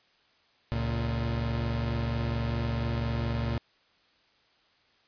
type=tone pair together; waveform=30% pulse; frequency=69.98 / 115.6 Hz; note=C#2 / A#2; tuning=+17 / -14 cents; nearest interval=major sixth; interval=869 cents; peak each=-29 / -27 dBFS; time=0.72-3.58 s; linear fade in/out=0 ms; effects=white hiss -65 dBFS RMS until 5.07 s + resampled to 11025 Hz